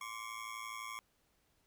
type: ring-modulated tone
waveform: 25% pulse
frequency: 1100 Hz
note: C#6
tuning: 14 cents flat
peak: -36 dBFS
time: 0.01-0.99 s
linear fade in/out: 0 ms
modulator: 55.9 Hz
effects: pink hiss -75 dBFS RMS until 1.66 s